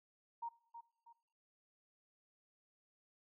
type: tone with echo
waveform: sine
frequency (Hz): 932.3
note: A#5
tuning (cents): 0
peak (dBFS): -40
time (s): 0.42-0.49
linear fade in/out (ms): 10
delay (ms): 320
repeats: 2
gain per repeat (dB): -9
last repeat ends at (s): 1.13
effects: noise-tail reverb RT60 0.9 s tail -23 dB re dry